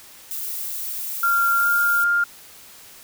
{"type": "noise", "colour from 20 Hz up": "violet", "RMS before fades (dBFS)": -29, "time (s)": [0.31, 2.04], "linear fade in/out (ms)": 0}
{"type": "tone with pitch glide", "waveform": "sine", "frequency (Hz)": [1387, 1403.9], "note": ["F6", "F6"], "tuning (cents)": [-12, 9], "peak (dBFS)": -16, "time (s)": [1.23, 2.24], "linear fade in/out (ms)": 5, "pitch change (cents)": 21, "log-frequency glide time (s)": [1.59, 1.67]}
{"effects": ["white hiss -45 dBFS RMS until 3.03 s"]}